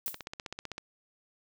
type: noise with exponential decay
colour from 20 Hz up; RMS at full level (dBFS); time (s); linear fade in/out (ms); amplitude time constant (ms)
violet; -31; 0.06-0.23; 1; 36
type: click train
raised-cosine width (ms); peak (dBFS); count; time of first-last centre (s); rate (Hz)
0.2; -21; 12; 0.08-0.781; 15.7
effects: none